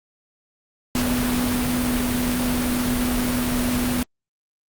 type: tone in noise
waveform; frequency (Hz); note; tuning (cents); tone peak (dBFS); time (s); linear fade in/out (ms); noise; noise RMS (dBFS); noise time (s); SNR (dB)
sine; 246.9; B3; 0; -21; 0.95-4.03; 2; pink; -25; 0.95-4.03; +1
effects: Opus 48 kbps